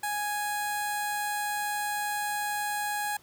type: tone with notch filter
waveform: 15% pulse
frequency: 830.6 Hz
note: G#5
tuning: in tune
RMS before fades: -31 dBFS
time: 0.03-3.17 s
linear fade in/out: 5 ms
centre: 2900 Hz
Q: 1.1
effects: pink hiss -58 dBFS RMS until 3.22 s + high-pass 80 Hz 12 dB/octave